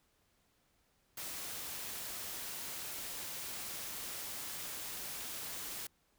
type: noise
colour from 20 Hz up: white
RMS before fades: -43 dBFS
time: 1.17-5.87 s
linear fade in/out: 5 ms
effects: pink hiss -74 dBFS RMS until 6.18 s